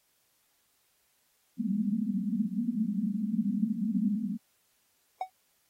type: band-pass noise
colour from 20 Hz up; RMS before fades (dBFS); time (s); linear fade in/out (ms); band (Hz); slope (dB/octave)
pink; -30; 1.57-4.38; 50; 190 to 240; 96
type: tone with exponential decay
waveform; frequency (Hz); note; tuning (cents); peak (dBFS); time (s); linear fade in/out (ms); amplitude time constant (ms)
triangle; 749; F#5; +21; -23; 5.21-5.3; 2; 19
effects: white hiss -71 dBFS RMS until 5.69 s + AAC 48 kbps